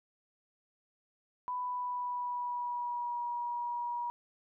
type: tone with pitch glide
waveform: sine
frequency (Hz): 994 to 959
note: B5 to A#5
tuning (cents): +11 to +49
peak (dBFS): -33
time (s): 1.48-4.1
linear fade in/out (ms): 0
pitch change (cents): -62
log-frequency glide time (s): 1.59-3.2
effects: none